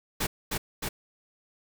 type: noise with echo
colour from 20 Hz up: pink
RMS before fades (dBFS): -28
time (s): 0.2-0.27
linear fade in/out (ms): 10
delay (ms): 310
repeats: 2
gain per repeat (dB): -2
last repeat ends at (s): 0.89
effects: none